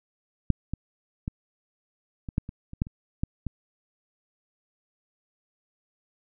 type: clicks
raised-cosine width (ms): 5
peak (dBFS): -7 / -17 / -17 / -22 / -11 / -24 / -27 / -11 / -28 / -13 / -18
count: 11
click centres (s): 0.503 / 0.736 / 1.279 / 2.288 / 2.381 / 2.491 / 2.734 / 2.819 / 2.869 / 3.235 / 3.467
effects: none